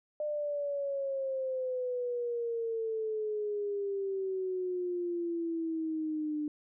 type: exponential sweep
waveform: sine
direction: down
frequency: 603 to 297.7 Hz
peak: -31 dBFS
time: 0.2-6.48 s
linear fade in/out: 2 ms
effects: none

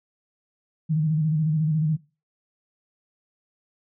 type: tone with vibrato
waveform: sine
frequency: 155.56 Hz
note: D#3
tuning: in tune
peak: -19 dBFS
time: 0.89-1.97 s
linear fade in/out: 20 ms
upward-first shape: square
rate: 14 Hz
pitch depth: 51 cents each way
effects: noise-tail reverb RT60 0.3 s tail -20 dB re dry

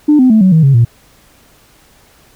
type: tone with pitch steps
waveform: sine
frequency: 299 / 255.8 / 218.9 / 187.27 / 160.23 / 137.09 / 117.3 Hz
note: D4 / C4 / A3 / F#3 / E3 / C#3 / A#2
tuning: +31 / -39 / -9 / +21 / -49 / -19 / +11 cents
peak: -3 dBFS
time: 0.08-0.85 s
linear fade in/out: 10 ms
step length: 110 ms
effects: tanh soft clip ceiling 0 dBFS + pink hiss -47 dBFS RMS until 2.35 s

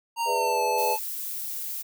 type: tone with pitch glide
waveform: square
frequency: 927 to 869.9 Hz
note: A#5 to A5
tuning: -10 to -20 cents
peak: -25 dBFS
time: 0.16-0.99 s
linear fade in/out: 50 ms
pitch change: -110 cents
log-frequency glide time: 0.27-0.62 s
type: chord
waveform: sine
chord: E dominant seventh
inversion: first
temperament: equal with one note detuned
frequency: 410.8 / 493.9 / 587.3 / 659.3 Hz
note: G#4 / B4 / D5 / E5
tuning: -19 / 0 / 0 / 0 cents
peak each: -32 / -28 / -34 / -34 dBFS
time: 0.25-0.97 s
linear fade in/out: 50 ms
type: noise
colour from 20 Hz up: violet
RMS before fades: -33 dBFS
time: 0.77-1.83 s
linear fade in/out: 20 ms
effects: none

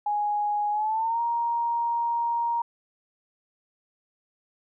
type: tone with pitch glide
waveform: sine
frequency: 830.6 to 937.7 Hz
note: G#5 to A#5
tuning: 0 to +10 cents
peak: -23 dBFS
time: 0.06-2.62 s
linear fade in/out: 5 ms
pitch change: +210 cents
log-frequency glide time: 0.71-1.21 s
effects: none

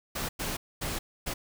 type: noise bursts at uneven times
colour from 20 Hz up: pink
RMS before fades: -33 dBFS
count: 4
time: 0.15-0.29 / 0.39-0.57 / 0.81-0.99 / 1.26-1.34 s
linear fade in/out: 10 ms
effects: none

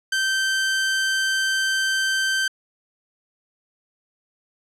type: tone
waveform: sawtooth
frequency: 1555 Hz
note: G6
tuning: 14 cents flat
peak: -16 dBFS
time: 0.12-2.48 s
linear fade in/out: 5 ms
effects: low-pass 9000 Hz 12 dB/octave

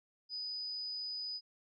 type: tone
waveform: sine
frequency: 4978 Hz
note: D#8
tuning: in tune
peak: -38 dBFS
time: 0.29-1.41 s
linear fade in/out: 50 ms
effects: none

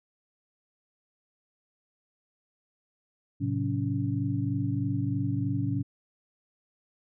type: tone cluster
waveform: sine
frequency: 108.2 / 131.4 / 181.2 / 281.4 Hz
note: A2 / C3 / F#3 / C#4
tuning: -29 / +8 / -36 / +26 cents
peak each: -30 / -31 / -36 / -31 dBFS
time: 3.4-5.83 s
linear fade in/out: 20 ms
effects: none

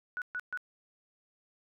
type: tone bursts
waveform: sine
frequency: 1473 Hz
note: F#6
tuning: 8 cents flat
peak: -33 dBFS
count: 3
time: 0.17-0.574 s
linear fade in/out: 0 ms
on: 48 ms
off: 130 ms
effects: none

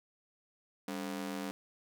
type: ring-modulated tone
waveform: sawtooth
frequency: 241 Hz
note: B3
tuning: 42 cents flat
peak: -30 dBFS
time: 0.88-1.51 s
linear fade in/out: 0 ms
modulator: 43.9 Hz
effects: none

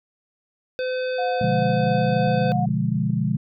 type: harmonic tone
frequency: 510 Hz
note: C5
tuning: 44 cents flat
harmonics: 1 / 3 / 5 / 7 / 9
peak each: -23 / -33 / -37 / -40 / -42 dBFS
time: 0.79-2.52 s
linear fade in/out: 0 ms
type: tone with tremolo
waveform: sine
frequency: 721 Hz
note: F#5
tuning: 45 cents flat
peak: -23 dBFS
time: 1.18-2.66 s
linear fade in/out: 10 ms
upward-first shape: sine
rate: 3 Hz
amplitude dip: 25%
type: chord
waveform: sine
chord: B diminished seventh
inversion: none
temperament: equal with one note detuned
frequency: 123.11 / 146.83 / 174.61 / 207.7 Hz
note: B2 / D3 / F3 / Ab3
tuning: -5 / 0 / 0 / 0 cents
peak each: -25 dBFS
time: 1.41-3.37 s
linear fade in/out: 5 ms
type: click train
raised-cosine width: 3 ms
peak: -28 dBFS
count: 5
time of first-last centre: 1.45-3.103 s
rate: 2.42 Hz
effects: none

